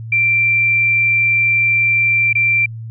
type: tone with dropouts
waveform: sine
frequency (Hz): 2356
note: D7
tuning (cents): +5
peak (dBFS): -11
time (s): 0.12-2.66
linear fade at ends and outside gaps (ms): 5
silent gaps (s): 2.33-2.352
effects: added 113 Hz sine -26 dBFS peak until 2.9 s